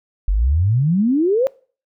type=exponential sweep; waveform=sine; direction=up; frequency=43.69 to 554.4 Hz; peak=-13 dBFS; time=0.28-1.47 s; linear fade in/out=0 ms; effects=noise-tail reverb RT60 0.4 s tail -23 dB re dry